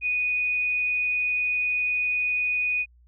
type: tone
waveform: sine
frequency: 2478 Hz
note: D#7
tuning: 8 cents flat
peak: -22 dBFS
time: 0.01-2.86 s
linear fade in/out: 50 ms
effects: added 60 Hz sine -53 dBFS peak until 3.07 s